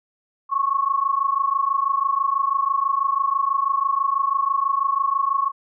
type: tone pair together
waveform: sine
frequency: 1087 / 1113.1 Hz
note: C#6 / C#6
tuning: -34 / +7 cents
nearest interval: unison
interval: 41 cents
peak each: -21 dBFS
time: 0.49-5.52 s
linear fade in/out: 50 ms
effects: none